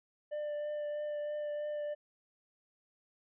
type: tone with vibrato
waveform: triangle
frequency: 594 Hz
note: D5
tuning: 20 cents sharp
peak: -33 dBFS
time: 0.31-1.95 s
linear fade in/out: 20 ms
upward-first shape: triangle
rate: 3.1 Hz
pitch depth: 14 cents each way
effects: resampled to 8000 Hz